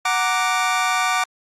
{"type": "chord", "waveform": "25% pulse", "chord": "Gb augmented", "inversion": "none", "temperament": "equal", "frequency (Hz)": [740, 932.3, 1174.7], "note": ["Gb5", "Bb5", "D6"], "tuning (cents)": [0, 0, 0], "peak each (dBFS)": [-18, -23, -17], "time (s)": [0.05, 1.24], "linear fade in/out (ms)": 5, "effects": ["low-pass 9000 Hz 12 dB/octave", "Opus 48 kbps"]}